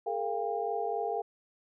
sine tone cluster, 414.4 / 458.5 / 697 / 799 Hz, G#4 / A#4 / F5 / G5, -4 / -29 / -4 / +33 cents, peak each -36 / -35 / -35 / -35 dBFS, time 0.06-1.22 s, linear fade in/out 10 ms, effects none

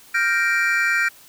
triangle chord, G minor seventh, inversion third, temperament equal, 1396.9 / 1568 / 1864.7 / 2349 Hz, F6 / G6 / Bb6 / D7, 0 / 0 / 0 / 0 cents, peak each -21 dBFS, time 0.14-1.09 s, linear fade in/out 10 ms, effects white hiss -48 dBFS RMS until 1.28 s

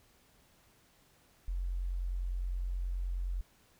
sine tone, 44.82 Hz, F1, 46 cents sharp, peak -32 dBFS, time 1.48-3.41 s, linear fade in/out 0 ms, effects pink hiss -66 dBFS RMS until 3.79 s

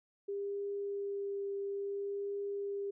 sine tone with vibrato, 400.2 Hz, G4, 36 cents sharp, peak -35 dBFS, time 0.28-2.91 s, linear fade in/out 10 ms, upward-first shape triangle, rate 0.59 Hz, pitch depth 11 cents each way, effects none

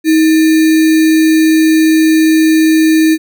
sine tone with sample-and-hold, 317.4 Hz, D#4, 35 cents sharp, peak -5 dBFS, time 0.04-3.18 s, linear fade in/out 50 ms, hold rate 2100 Hz, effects none

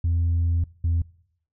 sine tone pair in turn, 84.5 / 83.92 Hz, E2 / E2, +43 / +31 cents, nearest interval unison, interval 12 cents, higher first, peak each -17 dBFS, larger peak neither, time 0.04-0.64 / 0.84-1.02 s, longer first, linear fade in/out 5 ms, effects noise-tail reverb RT60 0.7 s tail -24 dB re dry + tanh soft clip ceiling -17 dBFS

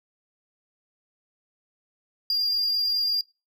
triangle tone with amplitude modulation, 4803 Hz, D8, 38 cents sharp, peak -19 dBFS, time 2.3-3.21 s, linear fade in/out 2 ms, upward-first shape sine, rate 45.3 Hz, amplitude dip 25%, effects noise-tail reverb RT60 0.3 s tail -25 dB re dry

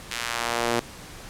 sawtooth tone with high-pass filter sweep, 118.2 Hz, A#2, 24 cents sharp, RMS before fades -27 dBFS, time 0.11-0.8 s, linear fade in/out 5 ms, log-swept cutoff 2200 to 320 Hz, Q 0.87, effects pink hiss -42 dBFS RMS until 1.29 s + low-pass 11000 Hz 12 dB/octave

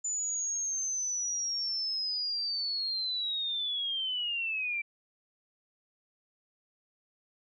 sine linear sweep, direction down, 7040 to 2327 Hz, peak -30 dBFS, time 0.04-4.82 s, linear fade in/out 10 ms, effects none

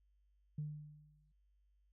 sine tone with exponential decay, 150 Hz, D3, 37 cents sharp, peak -36 dBFS, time 0.58-1.32 s, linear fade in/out 5 ms, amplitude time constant 160 ms, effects tanh soft clip ceiling -32 dBFS + added 50 Hz sine -70 dBFS peak until 1.92 s

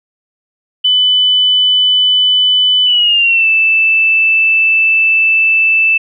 sine tone with pitch glide, 3000 to 2642 Hz, F#7 to E7, +23 to +3 cents, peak -7 dBFS, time 0.84-5.98 s, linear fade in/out 10 ms, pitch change -220 cents, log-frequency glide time 2.85-3.47 s, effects none

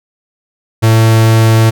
45% pulse tone, 112.1 Hz, A2, 33 cents sharp, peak -5 dBFS, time 0.82-1.71 s, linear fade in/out 20 ms, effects none

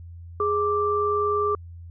sine tone pair together, 415.3 / 1174.7 Hz, G#4 / D6, 0 / 0 cents, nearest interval octave + tritone, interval 1800 cents, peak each -23 dBFS, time 0.4-1.55 s, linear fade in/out 2 ms, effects added 85 Hz sine -38 dBFS peak until 1.9 s

